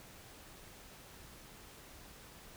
silence, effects pink hiss -55 dBFS RMS until 2.56 s

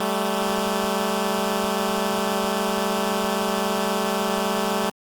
10% pulse tone pair together, 193.77 / 217.5 Hz, G3 / A3, -20 / -20 cents, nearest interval major second, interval 200 cents, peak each -16 dBFS, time 0-4.9 s, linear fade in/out 5 ms, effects Opus 24 kbps

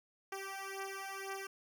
10% pulse beating tone pair, 388.3 / 390.3 Hz, G4 / G4, -16 / -8 cents, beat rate 2 Hz, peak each -36 / -36 dBFS, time 0.32-1.47 s, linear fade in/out 5 ms, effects none

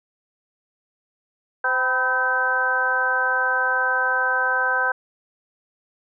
harmonic tone with a mistuned harmonic, 257.5 Hz, C4, 28 cents flat, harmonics 2 / 3 / 4 / 5 / 6, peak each -29 / -28 / -26 / -29 / -20 dBFS, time 1.64-4.92 s, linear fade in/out 5 ms, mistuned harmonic 4, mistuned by -54 cents, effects none

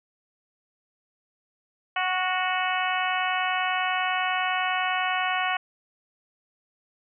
harmonic tone with a mistuned harmonic, 370 Hz, F#4, in tune, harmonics 2 / 3 / 4 / 5 / 6 / 7 / 8, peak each -28 / -30 / -31 / -32 / -33 / -33 / -34 dBFS, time 1.96-5.57 s, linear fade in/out 5 ms, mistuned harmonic 4, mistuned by -18 cents, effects none

